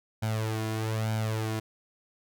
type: tone with flanger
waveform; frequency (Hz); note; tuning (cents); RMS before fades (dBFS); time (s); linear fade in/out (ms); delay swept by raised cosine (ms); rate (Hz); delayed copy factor
sawtooth; 110; A2; 0; -30; 0.22-1.6; 10; 1.3 to 2.9; 1.1; +0.7
effects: none